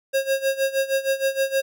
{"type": "tone with tremolo", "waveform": "square", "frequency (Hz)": 540, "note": "C#5", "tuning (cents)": -45, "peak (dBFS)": -18, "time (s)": [0.13, 1.62], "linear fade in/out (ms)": 20, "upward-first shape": "sine", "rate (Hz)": 6.4, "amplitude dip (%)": 85, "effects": []}